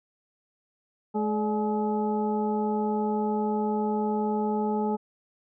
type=harmonic tone with a mistuned harmonic; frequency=212.4 Hz; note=G#3; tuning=39 cents sharp; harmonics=1 / 2 / 3 / 4 / 6; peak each=-27 / -29 / -40 / -30 / -45 dBFS; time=1.14-4.97 s; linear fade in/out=20 ms; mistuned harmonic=3; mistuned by=-130 cents; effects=none